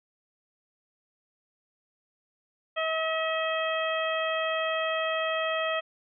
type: harmonic tone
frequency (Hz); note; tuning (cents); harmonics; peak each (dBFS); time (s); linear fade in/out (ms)
641; E5; -49; 1 / 2 / 3 / 4 / 5; -29 / -32 / -34 / -35 / -36; 2.76-5.81; 20
effects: none